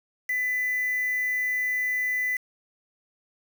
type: tone with quantisation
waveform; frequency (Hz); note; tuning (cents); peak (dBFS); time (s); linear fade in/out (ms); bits
sine; 2000; B6; +21; -24; 0.29-2.37; 5; 6
effects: none